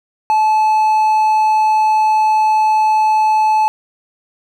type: tone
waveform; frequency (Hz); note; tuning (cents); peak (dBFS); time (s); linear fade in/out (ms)
triangle; 865; A5; -30; -8; 0.3-3.68; 0
effects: none